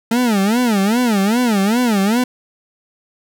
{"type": "tone with vibrato", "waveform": "40% pulse", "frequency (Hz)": 220, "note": "A3", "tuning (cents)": 0, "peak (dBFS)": -12, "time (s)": [0.11, 2.24], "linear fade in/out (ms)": 5, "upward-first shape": "sine", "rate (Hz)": 2.5, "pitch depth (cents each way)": 230, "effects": []}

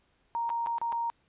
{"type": "tone with dropouts", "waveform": "sine", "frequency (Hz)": 932.3, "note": "A#5", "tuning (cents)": 0, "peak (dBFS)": -28, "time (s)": [0.35, 1.1], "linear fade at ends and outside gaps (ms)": 0, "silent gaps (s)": [[0.493, 0.501], [0.662, 0.67], [0.783, 0.815], [0.922, 0.927]], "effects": ["pink hiss -70 dBFS RMS until 1.28 s", "resampled to 8000 Hz"]}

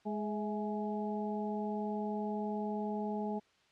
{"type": "harmonic tone with a mistuned harmonic", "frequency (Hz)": 209.6, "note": "G#3", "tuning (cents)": 16, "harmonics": [1, 2, 3, 4], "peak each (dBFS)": [-36, -40, -44, -41], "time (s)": [0.05, 3.4], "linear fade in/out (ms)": 20, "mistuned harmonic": 3, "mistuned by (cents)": 58, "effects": ["white hiss -68 dBFS RMS until 3.71 s", "low-pass 4000 Hz 12 dB/octave"]}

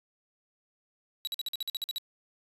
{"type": "tone bursts", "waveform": "45% pulse", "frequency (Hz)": 3905, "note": "B7", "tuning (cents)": -20, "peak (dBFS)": -31, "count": 11, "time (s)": [1.25, 1.982], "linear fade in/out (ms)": 0, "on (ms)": 22, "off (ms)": 49, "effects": ["resampled to 32000 Hz"]}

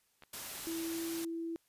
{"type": "clicks", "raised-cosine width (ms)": 0.3, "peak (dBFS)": -37, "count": 2, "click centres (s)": [0.223, 0.236]}
{"type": "noise", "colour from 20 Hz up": "white", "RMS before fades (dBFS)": -43, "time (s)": [0.33, 1.25], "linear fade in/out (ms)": 5}
{"type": "tone with pitch glide", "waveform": "sine", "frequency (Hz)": [329.6, 331.7], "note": ["E4", "E4"], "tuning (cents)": [0, 11], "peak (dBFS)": -36, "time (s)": [0.67, 1.56], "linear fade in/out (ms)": 0, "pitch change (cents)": 11, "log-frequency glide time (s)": [0.84, 1.01]}
{"effects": ["white hiss -74 dBFS RMS until 1.68 s", "resampled to 32000 Hz"]}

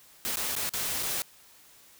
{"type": "noise with dropouts", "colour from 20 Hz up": "white", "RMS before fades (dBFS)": -31, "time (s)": [0.25, 1.22], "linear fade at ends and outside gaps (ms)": 0, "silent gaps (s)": [[0.358, 0.37], [0.553, 0.564], [0.693, 0.737], [1.027, 1.031]], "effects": ["white hiss -56 dBFS RMS until 1.99 s"]}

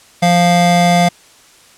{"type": "tone pair together", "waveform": "square", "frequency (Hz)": [174.61, 698.4], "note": ["F3", "F5"], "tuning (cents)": [0, 0], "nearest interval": "2 octaves", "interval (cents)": 2400, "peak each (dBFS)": -12, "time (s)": [0.22, 1.09], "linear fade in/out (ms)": 10, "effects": ["white hiss -45 dBFS RMS until 1.77 s", "low-pass 9000 Hz 12 dB/octave"]}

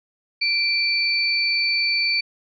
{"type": "tone pair together", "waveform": "sine", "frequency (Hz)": [2349, 4522], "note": ["D7", "C#8"], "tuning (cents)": [0, 34], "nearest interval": "major seventh", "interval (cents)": 1134, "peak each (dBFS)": -21, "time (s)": [0.41, 2.21], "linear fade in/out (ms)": 10, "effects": []}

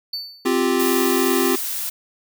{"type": "tone with exponential decay", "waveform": "triangle", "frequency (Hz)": 4500, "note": "C#8", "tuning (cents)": 25, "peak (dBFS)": -21, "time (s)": [0.13, 0.58], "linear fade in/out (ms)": 5, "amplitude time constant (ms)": 97}
{"type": "chord", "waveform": "square", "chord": "C suspended fourth", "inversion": "none", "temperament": "equal", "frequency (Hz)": [261.6, 349.2, 392], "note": ["C4", "F4", "G4"], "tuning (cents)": [0, 0, 0], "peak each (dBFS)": -22, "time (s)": [0.45, 1.56], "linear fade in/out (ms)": 10}
{"type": "noise", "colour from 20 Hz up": "blue", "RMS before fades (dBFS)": -26, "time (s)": [0.79, 1.9], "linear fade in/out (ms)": 10}
{"effects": []}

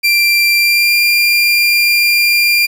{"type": "tone with pitch glide", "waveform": "30% pulse", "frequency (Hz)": [2365, 2391], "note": ["D7", "D7"], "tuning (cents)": [12, 30], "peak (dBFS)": -6, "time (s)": [0.03, 2.67], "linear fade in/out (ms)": 20, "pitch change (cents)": 18, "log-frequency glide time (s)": [0.57, 0.95], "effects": ["7-bit"]}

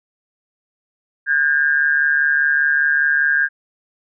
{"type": "tone with amplitude modulation", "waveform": "sine", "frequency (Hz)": 1614, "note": "G#6", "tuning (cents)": -50, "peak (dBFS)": -10, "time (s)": [1.26, 3.49], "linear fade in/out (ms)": 50, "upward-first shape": "sine", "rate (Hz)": 145, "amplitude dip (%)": 70, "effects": []}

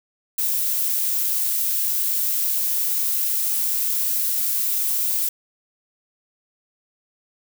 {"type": "noise", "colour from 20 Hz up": "violet", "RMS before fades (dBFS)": -22, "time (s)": [0.38, 5.29], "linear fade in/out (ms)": 5, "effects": []}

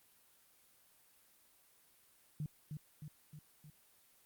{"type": "tone with echo", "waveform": "sine", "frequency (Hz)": 150.6, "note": "D3", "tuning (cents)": 44, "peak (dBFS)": -37, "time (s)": [2.4, 2.46], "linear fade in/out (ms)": 2, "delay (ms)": 310, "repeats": 4, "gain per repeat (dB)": -4, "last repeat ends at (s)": 3.7, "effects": ["white hiss -68 dBFS RMS until 4.25 s", "Opus 32 kbps"]}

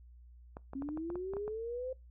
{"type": "clicks", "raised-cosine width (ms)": 1, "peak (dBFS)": -30, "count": 10, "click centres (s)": [0.569, 0.734, 0.822, 0.889, 0.974, 1.102, 1.156, 1.336, 1.368, 1.479]}
{"type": "linear sweep", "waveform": "sine", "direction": "up", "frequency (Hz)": [264.6, 523.3], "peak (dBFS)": -36, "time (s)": [0.75, 1.93], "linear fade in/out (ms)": 5}
{"effects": ["noise-tail reverb RT60 0.2 s tail -23 dB re dry", "added 60 Hz sine -53 dBFS peak until 2.1 s"]}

